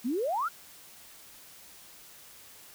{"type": "exponential sweep", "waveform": "sine", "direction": "up", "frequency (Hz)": [219.4, 1480], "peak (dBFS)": -27, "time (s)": [0.04, 0.49], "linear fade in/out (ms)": 20, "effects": ["white hiss -52 dBFS RMS until 2.74 s"]}